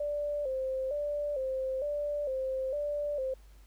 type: tone with vibrato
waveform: sine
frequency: 554.4 Hz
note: C#5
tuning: in tune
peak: -30 dBFS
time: 0-3.34 s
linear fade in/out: 5 ms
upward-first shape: square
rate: 1.1 Hz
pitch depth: 94 cents each way
effects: added 50 Hz sine -52 dBFS peak until 3.66 s + pink hiss -65 dBFS RMS until 3.66 s